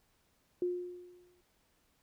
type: tone with exponential decay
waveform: sine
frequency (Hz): 356.7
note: F4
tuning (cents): +37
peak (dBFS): -28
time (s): 0.62-1.41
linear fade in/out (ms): 2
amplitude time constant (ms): 170
effects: pink hiss -73 dBFS RMS until 2.02 s